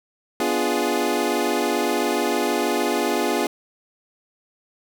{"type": "chord", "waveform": "25% pulse", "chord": "B diminished seventh", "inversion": "none", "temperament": "equal", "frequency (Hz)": [246.9, 293.7, 349.2, 415.3], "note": ["B3", "D4", "F4", "Ab4"], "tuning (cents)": [0, 0, 0, 0], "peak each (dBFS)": [-23, -23, -21, -21], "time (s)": [0.4, 3.47], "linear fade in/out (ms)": 2, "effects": []}